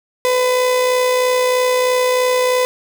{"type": "tone with amplitude modulation", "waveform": "35% pulse", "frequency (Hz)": 503, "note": "B4", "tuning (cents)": 32, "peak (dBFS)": -10, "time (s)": [0.25, 2.65], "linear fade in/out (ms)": 0, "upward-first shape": "sine", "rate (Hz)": 63.1, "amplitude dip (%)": 30, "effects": []}